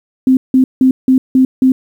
sine tone bursts, 260 Hz, C4, 11 cents flat, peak -5 dBFS, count 6, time 0.27-1.72 s, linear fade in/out 2 ms, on 100 ms, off 170 ms, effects 7-bit

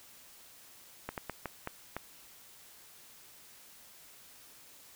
slowing click train, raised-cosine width 0.5 ms, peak -21 dBFS, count 6, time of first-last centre 1.09-1.966 s, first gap 88 ms, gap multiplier 1.35, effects white hiss -56 dBFS RMS until 4.95 s

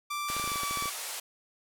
sawtooth tone with pitch glide, 1174.7 to 1151.2 Hz, D6 to D6, 0 to -35 cents, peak -28 dBFS, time 0.1-0.9 s, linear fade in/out 10 ms, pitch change -35 cents, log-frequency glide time 0.45-0.6 s
white band-pass noise, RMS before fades -38 dBFS, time 0.28-1.2 s, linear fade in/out 5 ms, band 470 to 12000 Hz, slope 24 dB/octave
clicks, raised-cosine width 2 ms, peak -28 dBFS, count 12, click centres 0.301 / 0.366 / 0.398 / 0.441 / 0.476 / 0.518 / 0.558 / 0.634 / 0.71 / 0.773 / 0.824 / 0.857 s
effects none

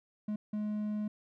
triangle tone bursts at uneven times, 210.9 Hz, G#3, 27 cents sharp, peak -30 dBFS, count 2, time 0.28-0.36 / 0.53-1.08 s, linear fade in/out 5 ms, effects none

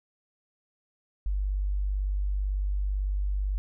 sine tone, 49 Hz, G1, in tune, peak -25 dBFS, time 1.26-3.58 s, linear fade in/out 0 ms, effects none

